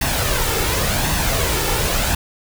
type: noise with flanger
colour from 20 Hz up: pink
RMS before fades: -19 dBFS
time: 0.01-2.15 s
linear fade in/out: 5 ms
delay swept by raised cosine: 1.1 to 2.3 ms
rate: 0.91 Hz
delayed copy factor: +0.5
effects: none